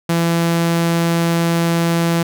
sawtooth tone, 168.2 Hz, E3, 35 cents sharp, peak -10 dBFS, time 0.09-2.23 s, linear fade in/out 5 ms, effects none

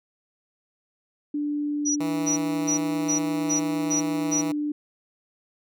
sine tone with pitch glide, 293.7 to 296.4 Hz, D4 to D4, 0 to +16 cents, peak -24 dBFS, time 1.34-4.72 s, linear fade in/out 5 ms, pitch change +16 cents, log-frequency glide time 2.56-2.99 s
sine tone bursts, 5840 Hz, F#8, 24 cents flat, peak -22 dBFS, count 7, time 1.85-4.42 s, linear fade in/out 20 ms, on 110 ms, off 300 ms
10% pulse tone, 162.5 Hz, E3, 24 cents flat, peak -22 dBFS, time 2-4.52 s, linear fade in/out 5 ms
effects none

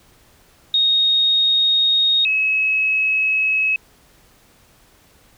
sine tone pair in turn, 3729 / 2570 Hz, A#7 / E7, 0 / -45 cents, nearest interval tritone, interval 645 cents, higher first, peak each -13 / -15 dBFS, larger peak first, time 0.74-2.25 / 2.25-3.76 s, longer neither, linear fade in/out 2 ms, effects pink hiss -53 dBFS RMS until 5.37 s

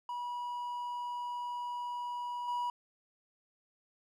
triangle tone with level steps, 971 Hz, B5, 30 cents flat, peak -34 / -30 dBFS, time 0.09-2.7 s, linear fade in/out 2 ms, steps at 2.48 s, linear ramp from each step 2 ms, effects none

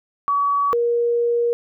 sine tone pair in turn, 1135 / 473.4 Hz, C#6 / A#4, +41 / +27 cents, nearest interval octave + minor third, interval 1514 cents, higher first, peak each -16 dBFS, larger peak neither, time 0.28-0.73 / 0.73-1.53 s, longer second, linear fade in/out 0 ms, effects none

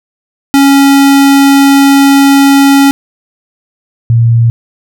square / sine tone pair in turn, 277.2 / 116.33 Hz, C#4 / A#2, 0 / -3 cents, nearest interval octave + minor third, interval 1503 cents, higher first, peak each -3 dBFS, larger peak neither, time 0.54-2.91 / 4.1-4.5 s, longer first, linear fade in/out 0 ms, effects none

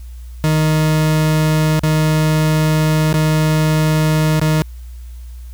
40% pulse tone with dropouts, 155.56 Hz, D#3, in tune, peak -11 dBFS, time 0.44-4.62 s, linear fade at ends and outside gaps 0 ms, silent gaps 1.793-1.835 / 3.128-3.141 / 4.396-4.415 s, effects added 60 Hz sine -29 dBFS peak until 5.53 s + white hiss -51 dBFS RMS until 5.53 s

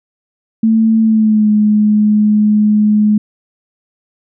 sine tone with pitch glide, 222.7 to 211.1 Hz, A3 to G#3, +21 to +29 cents, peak -7 dBFS, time 0.63-3.18 s, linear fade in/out 5 ms, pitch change -92 cents, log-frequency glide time 1.01-1.5 s, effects none

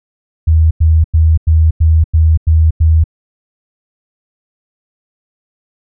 sine tone bursts, 79.8 Hz, D#2, 44 cents sharp, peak -5 dBFS, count 8, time 0.47-3.041 s, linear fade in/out 10 ms, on 240 ms, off 93 ms, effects none

